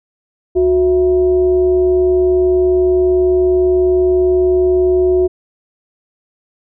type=tone with frequency modulation; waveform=sine; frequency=365.8 Hz; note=F#4; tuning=20 cents flat; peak=-9 dBFS; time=0.55-5.28 s; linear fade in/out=20 ms; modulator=297 Hz; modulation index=0.39; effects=none